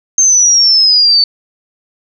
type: exponential sweep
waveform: sine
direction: down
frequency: 6370 to 4497 Hz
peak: -5 dBFS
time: 0.18-1.24 s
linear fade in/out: 2 ms
effects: none

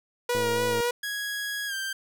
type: tone with vibrato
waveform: sawtooth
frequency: 481 Hz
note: B4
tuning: 46 cents flat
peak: -20 dBFS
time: 0.29-0.91 s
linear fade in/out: 5 ms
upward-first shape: sine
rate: 3.5 Hz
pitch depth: 29 cents each way
type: click train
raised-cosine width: 2 ms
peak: -23 dBFS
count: 50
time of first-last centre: 0.35-0.804 s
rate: 108 Hz
type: tone with pitch glide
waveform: sawtooth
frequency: 1661.2 to 1572.5 Hz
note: G#6 to G6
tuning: 0 to +5 cents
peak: -26 dBFS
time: 1.03-1.93 s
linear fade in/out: 5 ms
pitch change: -95 cents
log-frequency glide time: 1.67-1.74 s
effects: none

